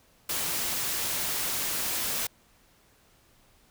white noise, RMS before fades -30 dBFS, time 0.29-2.27 s, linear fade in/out 5 ms, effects pink hiss -62 dBFS RMS until 3.7 s

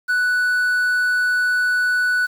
triangle tone with quantisation, 1483 Hz, F#6, 4 cents sharp, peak -14 dBFS, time 0.08-2.27 s, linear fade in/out 20 ms, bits 7, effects none

